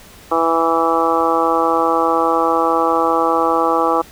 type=harmonic tone; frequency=164.81 Hz; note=E3; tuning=in tune; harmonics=2 / 3 / 4 / 5 / 6 / 7 / 8; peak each=-21 / -19 / -23 / -19 / -24 / -18 / -24 dBFS; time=0.31-4.02 s; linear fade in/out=10 ms; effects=pink hiss -42 dBFS RMS until 4.11 s